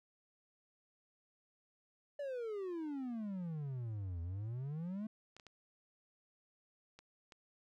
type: exponential two-way sweep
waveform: triangle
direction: down then up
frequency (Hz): 587.3 to 82.41 to 222.1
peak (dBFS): -37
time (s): 2.19-5.07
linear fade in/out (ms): 5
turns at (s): 4.21
type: clicks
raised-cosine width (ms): 0.2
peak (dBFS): -38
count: 5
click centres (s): 5.366 / 5.398 / 5.467 / 6.99 / 7.322
effects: none